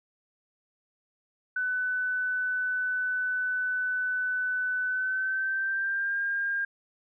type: tone with pitch glide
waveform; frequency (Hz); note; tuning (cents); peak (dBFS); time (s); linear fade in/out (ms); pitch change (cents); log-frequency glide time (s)
sine; 1500 to 1607.7; F#6 to G6; +23 to +43; -26; 1.56-6.65; 5; +120; 4.83-6.19
effects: none